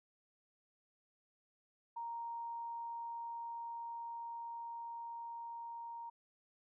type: tone with level ramp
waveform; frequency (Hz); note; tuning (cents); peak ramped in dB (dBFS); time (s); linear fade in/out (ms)
sine; 932.3; A#5; 0; -40 to -44; 1.96-6.1; 10
effects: none